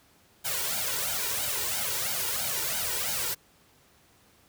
white noise with flanger, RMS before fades -30 dBFS, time 0.44-3.35 s, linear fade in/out 20 ms, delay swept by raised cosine 1.3 to 2.15 ms, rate 3 Hz, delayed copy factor +0.8, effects pink hiss -61 dBFS RMS until 4.48 s + high-pass 60 Hz 12 dB/octave

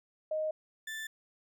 sine / 35% pulse tone pair in turn, 622.3 / 1763.2 Hz, D#5 / A6, 0 / +3 cents, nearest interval octave + tritone, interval 1803 cents, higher second, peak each -30 / -36 dBFS, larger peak first, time 0.31-0.51 / 0.87-1.07 s, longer neither, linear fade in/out 5 ms, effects none

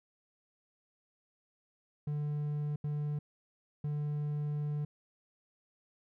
triangle tone bursts at uneven times, 147.9 Hz, D3, 13 cents sharp, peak -30 dBFS, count 3, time 2.07-2.76 / 2.84-3.19 / 3.84-4.85 s, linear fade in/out 5 ms, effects none

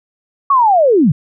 sine linear sweep, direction down, 1142 to 124.1 Hz, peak -7 dBFS, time 0.5-1.12 s, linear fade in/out 5 ms, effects none

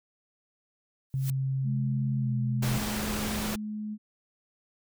blue noise with exponential growth, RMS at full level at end -35 dBFS, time 1.1-1.3 s, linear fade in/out 1 ms, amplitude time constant 42 ms
sine tone with pitch glide, 133.7 to 127.37 Hz, C3 to C3, +38 to -46 cents, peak -26 dBFS, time 1.14-2.78 s, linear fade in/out 0 ms, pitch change -84 cents, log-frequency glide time 2.19-2.32 s
sine tone, 212.3 Hz, G#3, 38 cents sharp, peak -32 dBFS, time 1.63-3.98 s, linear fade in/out 50 ms
pink noise, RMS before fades -33 dBFS, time 2.62-3.56 s, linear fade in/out 10 ms
effects none

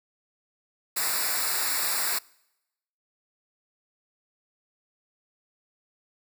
white noise with comb filter, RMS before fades -27 dBFS, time 0.96-2.19 s, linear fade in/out 10 ms, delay 0.32 ms, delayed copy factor -1, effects noise-tail reverb RT60 0.9 s tail -25 dB re dry

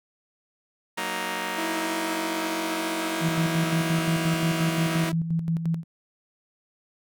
5% pulse chord, D# minor, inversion first, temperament just, 186.68 / 233.3 / 311.1 Hz, F#3 / A#3 / D#4, +16 / +2 / 0 cents, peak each -22 dBFS, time 0.97-5.1 s, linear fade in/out 10 ms
sawtooth tone with vibrato, 325.9 Hz, E4, 20 cents flat, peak -25 dBFS, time 1.58-5.12 s, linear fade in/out 5 ms, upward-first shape triangle, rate 3.2 Hz, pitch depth 9 cents each way
sine tone with tremolo, 164.81 Hz, E3, in tune, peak -21 dBFS, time 3.2-5.84 s, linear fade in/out 50 ms, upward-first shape square, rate 5.7 Hz, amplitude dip 55%
effects none

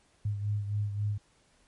sine beating tone pair, 103 / 106.7 Hz, G#2 / G#2, -14 / +47 cents, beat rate 3.7 Hz, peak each -29 / -37 dBFS, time 0.25-1.18 s, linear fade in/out 5 ms, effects pink hiss -66 dBFS RMS until 1.67 s + MP3 48 kbps

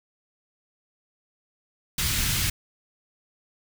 pink band-stop noise, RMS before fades -25 dBFS, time 1.98-2.5 s, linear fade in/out 5 ms, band 140 to 2000 Hz, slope 12 dB/octave, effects none

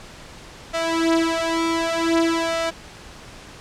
sawtooth tone with flanger, 330 Hz, E4, 2 cents sharp, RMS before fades -21 dBFS, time 0.73-2.71 s, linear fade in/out 20 ms, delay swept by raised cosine 1.6 to 5.2 ms, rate 0.54 Hz, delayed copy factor +1, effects pink hiss -41 dBFS RMS until 3.6 s + low-pass 7000 Hz 12 dB/octave

